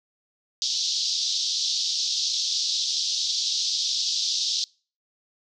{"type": "band-pass noise", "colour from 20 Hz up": "white", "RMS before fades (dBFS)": -26, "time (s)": [0.62, 4.64], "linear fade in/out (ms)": 0, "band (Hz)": [3500, 5800], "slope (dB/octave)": 48, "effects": ["noise-tail reverb RT60 0.4 s tail -26 dB re dry"]}